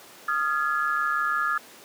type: tone cluster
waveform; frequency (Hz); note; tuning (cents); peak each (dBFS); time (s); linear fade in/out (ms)
sine; 1235 / 1381 / 1687; D#6 / F6 / G#6; -13 / -20 / +27; -26 / -27 / -28; 0.28-1.58; 5
effects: pink hiss -47 dBFS RMS until 1.84 s + high-pass 300 Hz 12 dB/octave